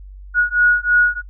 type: beating tone pair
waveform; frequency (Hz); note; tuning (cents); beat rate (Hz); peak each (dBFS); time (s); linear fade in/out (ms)
sine; 1452 / 1455.1; F#6 / F#6; -33 / -29; 3.1; -15; 0.34-1.22; 50
effects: noise-tail reverb RT60 0.1 s tail -26 dB re dry + added 48 Hz sine -34 dBFS peak until 1.29 s